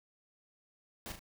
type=noise with echo; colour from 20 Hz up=pink; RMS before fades=-43 dBFS; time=1.06-1.12 s; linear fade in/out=0 ms; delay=36 ms; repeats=2; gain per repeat=-6 dB; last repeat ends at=1.192 s; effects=none